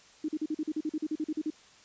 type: tone bursts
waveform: sine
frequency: 308.8 Hz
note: D#4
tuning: 13 cents flat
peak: -28 dBFS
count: 15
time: 0.24-1.503 s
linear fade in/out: 5 ms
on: 45 ms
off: 42 ms
effects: white hiss -57 dBFS RMS until 1.84 s + resampled to 16000 Hz